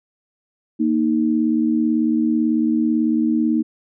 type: tone pair together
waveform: sine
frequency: 233.1 / 311.2 Hz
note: A#3 / D#4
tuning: 0 / 0 cents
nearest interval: perfect fourth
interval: 500 cents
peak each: -18 dBFS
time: 0.79-3.63 s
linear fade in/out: 20 ms
effects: none